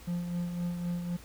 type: tone with tremolo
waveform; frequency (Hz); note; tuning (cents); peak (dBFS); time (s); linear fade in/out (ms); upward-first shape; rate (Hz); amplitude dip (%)
triangle; 174.61; F3; 0; -27; 0.07-1.17; 10; sine; 3.9; 45
effects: added 60 Hz sine -53 dBFS peak until 1.24 s + pink hiss -53 dBFS RMS until 1.24 s